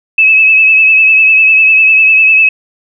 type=tone with vibrato; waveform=sine; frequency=2591 Hz; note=E7; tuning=30 cents flat; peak=-3 dBFS; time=0.18-2.49 s; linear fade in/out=5 ms; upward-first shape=sine; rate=10 Hz; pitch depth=36 cents each way; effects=none